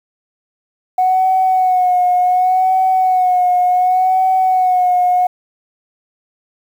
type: tone with vibrato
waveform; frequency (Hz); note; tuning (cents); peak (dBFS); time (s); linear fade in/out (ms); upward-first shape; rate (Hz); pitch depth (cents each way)
sine; 737; F#5; -7; -9; 0.98-5.27; 5; sine; 0.68; 38
effects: tanh soft clip ceiling -5 dBFS + 7-bit